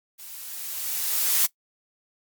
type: noise with level ramp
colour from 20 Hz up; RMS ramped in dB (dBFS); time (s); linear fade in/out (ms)
blue; -42 to -19; 0.18-1.47; 20
effects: noise-tail reverb RT60 0.1 s tail -21 dB re dry + Opus 48 kbps